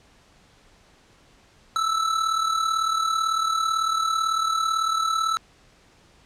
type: tone with amplitude modulation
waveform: square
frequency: 1317 Hz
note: E6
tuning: 2 cents flat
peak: -19 dBFS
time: 1.76-5.37 s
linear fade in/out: 0 ms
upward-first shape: sine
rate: 38 Hz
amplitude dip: 60%
effects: pink hiss -56 dBFS RMS until 6.25 s + low-pass 7000 Hz 12 dB/octave